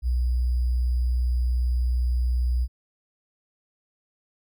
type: tone with sample-and-hold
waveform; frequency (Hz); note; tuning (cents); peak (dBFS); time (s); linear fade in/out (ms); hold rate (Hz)
sine; 61.3; B1; -12; -20; 0.02-2.68; 50; 4900
effects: none